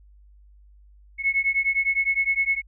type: beating tone pair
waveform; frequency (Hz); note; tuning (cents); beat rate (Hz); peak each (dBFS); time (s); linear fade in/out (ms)
sine; 2188 / 2197.8; C#7 / C#7; -23 / -15; 9.8; -23; 1.18-2.62; 50
effects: added 50 Hz sine -49 dBFS peak until 2.67 s